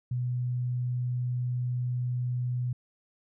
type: tone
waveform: sine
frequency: 123.9 Hz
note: B2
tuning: 6 cents sharp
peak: -27 dBFS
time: 0.11-2.73 s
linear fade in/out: 5 ms
effects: none